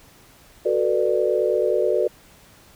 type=chord; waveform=sine; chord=B minor seventh; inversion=second; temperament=just; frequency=370.4 / 444.5 / 493.9 / 592.7 Hz; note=F#4 / A4 / B4 / D5; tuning=+2 / +18 / 0 / +16 cents; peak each=-23 dBFS; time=0.65-2.08 s; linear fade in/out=10 ms; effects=pink hiss -51 dBFS RMS until 2.75 s